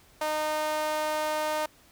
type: tone with high-pass filter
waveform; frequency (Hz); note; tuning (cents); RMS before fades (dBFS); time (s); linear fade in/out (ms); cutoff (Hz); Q
sawtooth; 306.9; D#4; -24; -29; 0.21-1.66; 5; 730; 3.1
effects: pink hiss -58 dBFS RMS until 1.91 s